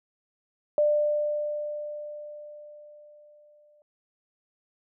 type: tone with exponential decay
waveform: sine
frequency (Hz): 595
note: D5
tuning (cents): +22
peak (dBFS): -18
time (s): 0.78-3.82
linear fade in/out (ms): 1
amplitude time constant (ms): 660
effects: none